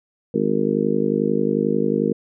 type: harmonic tone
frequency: 51.2 Hz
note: G#1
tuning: 24 cents flat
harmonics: 3 / 4 / 5 / 6 / 7 / 8 / 9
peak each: -29 / -23 / -24 / -29 / -25 / -26 / -23 dBFS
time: 0.34-2.13 s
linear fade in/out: 5 ms
effects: none